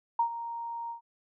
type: tone with ADSR envelope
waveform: sine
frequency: 932 Hz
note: A#5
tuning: 1 cent flat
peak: -21 dBFS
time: 0.19-1.01 s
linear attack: 5 ms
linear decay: 91 ms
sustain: -13 dB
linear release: 110 ms
effects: none